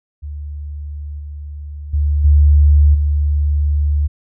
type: tone with level steps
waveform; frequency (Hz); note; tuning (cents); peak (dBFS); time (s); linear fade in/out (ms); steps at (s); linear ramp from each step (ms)
sine; 73.42; D2; 0; -24 / -26 / -12 / -6 / -12; 0.22-4.08; 20; 1.19 / 1.93 / 2.24 / 2.94; 10
effects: none